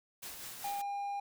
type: noise with tremolo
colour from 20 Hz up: white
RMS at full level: -44 dBFS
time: 0.22-0.82 s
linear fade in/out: 10 ms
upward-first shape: triangle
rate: 5.1 Hz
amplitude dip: 40%
type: tone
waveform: triangle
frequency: 805 Hz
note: G5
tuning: 46 cents sharp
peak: -33 dBFS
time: 0.64-1.2 s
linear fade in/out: 5 ms
effects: none